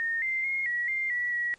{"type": "tone with pitch steps", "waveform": "sine", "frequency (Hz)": [1836, 2087, 2145, 1923, 2100, 1943, 1921], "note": ["A#6", "C7", "C7", "B6", "C7", "B6", "B6"], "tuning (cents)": [-27, -5, 42, -47, 6, -29, -48], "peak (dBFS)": -26, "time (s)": [0, 1.54], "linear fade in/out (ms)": 0, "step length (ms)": 220, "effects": ["pink hiss -61 dBFS RMS until 1.58 s", "MP3 48 kbps"]}